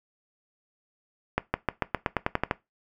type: accelerating click train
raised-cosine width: 0.5 ms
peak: -8 dBFS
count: 11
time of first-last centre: 1.38-2.511 s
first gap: 160 ms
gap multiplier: 0.92
effects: noise-tail reverb RT60 0.2 s tail -19 dB re dry